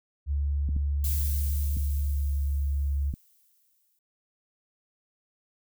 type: tone with pitch glide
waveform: sine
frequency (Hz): 71.4 to 70.3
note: D2 to C#2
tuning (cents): -48 to +25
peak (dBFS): -24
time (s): 0.26-3.14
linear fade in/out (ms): 50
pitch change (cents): -27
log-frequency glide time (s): 2.08-2.42
type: clicks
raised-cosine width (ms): 5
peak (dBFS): -22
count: 4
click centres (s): 0.69 / 0.765 / 1.769 / 3.139
type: noise with exponential decay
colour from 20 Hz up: violet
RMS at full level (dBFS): -32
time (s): 1.04-3.99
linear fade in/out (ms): 2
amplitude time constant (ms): 640
effects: none